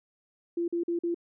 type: tone bursts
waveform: sine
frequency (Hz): 342.2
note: F4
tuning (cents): -35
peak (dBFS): -26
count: 4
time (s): 0.57-1.145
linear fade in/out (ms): 5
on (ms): 110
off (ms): 45
effects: none